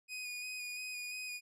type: tone with vibrato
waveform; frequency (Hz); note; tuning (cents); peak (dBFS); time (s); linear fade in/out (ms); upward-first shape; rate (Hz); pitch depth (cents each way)
sawtooth; 2479; D#7; -7; -37; 0.08-1.41; 50; square; 2.9; 16
effects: low-pass 12000 Hz 12 dB/octave